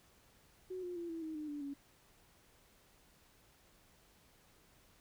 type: tone with pitch steps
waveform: sine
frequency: 370 / 355.7 / 342 / 328.9 / 316.2 / 304 / 292.3 / 281.1 Hz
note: F#4 / F4 / F4 / E4 / D#4 / D#4 / D4 / C#4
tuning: 0 / +32 / -36 / -4 / +28 / -40 / -8 / +24 cents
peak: -40 dBFS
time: 0.7-1.74 s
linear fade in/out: 10 ms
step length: 130 ms
effects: pink hiss -67 dBFS RMS until 5 s